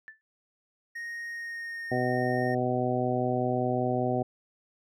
sine tone with exponential decay, 1760 Hz, A6, in tune, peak -38 dBFS, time 0.08-0.21 s, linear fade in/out 0 ms, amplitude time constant 28 ms
triangle tone with pitch glide, 1864.7 to 1840.1 Hz, A#6 to A#6, 0 to -23 cents, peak -33 dBFS, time 0.95-2.55 s, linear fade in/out 10 ms, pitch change -23 cents, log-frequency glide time 1.29-1.92 s
harmonic tone, 125.1 Hz, B2, 23 cents sharp, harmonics 1 / 2 / 3 / 4 / 5 / 6, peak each -32 / -31 / -32 / -34 / -32 / -32 dBFS, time 1.91-4.23 s, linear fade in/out 10 ms
effects none

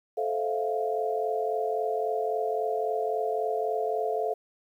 sine chord, F major seventh, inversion first, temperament just, 436.5 / 523.8 / 654.8 / 698.5 Hz, A4 / C5 / E5 / F5, -14 / +2 / -12 / 0 cents, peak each -29 / -35 / -34 / -30 dBFS, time 0.17-4.34 s, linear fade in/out 10 ms, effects 10-bit

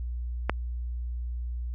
click, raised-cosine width 0.5 ms, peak -9 dBFS, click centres 0.496 s, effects added 60 Hz sine -30 dBFS peak until 1.74 s

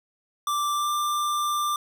square tone with pitch glide, 1174.7 to 1186.3 Hz, D6 to D6, 0 to +17 cents, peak -24 dBFS, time 0.47-1.76 s, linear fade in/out 2 ms, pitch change +17 cents, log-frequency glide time 0.74-0.9 s, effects none

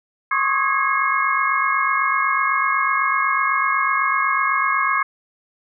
sine tone cluster, 1069 / 1117 / 1255 / 1653 / 2159 Hz, C6 / C#6 / D#6 / G#6 / C#7, +37 / +13 / +15 / -9 / -46 cents, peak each -23 dBFS, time 0.31-5.03 s, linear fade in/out 5 ms, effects none

